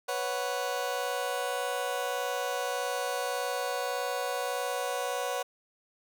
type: chord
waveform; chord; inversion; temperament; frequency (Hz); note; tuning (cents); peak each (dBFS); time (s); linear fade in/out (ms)
30% pulse; B suspended second; none; just; 493.9 / 555.6 / 740.8; B4 / C#5 / F#5; 0 / +4 / +2; -32; 0.08-5.43; 10
effects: none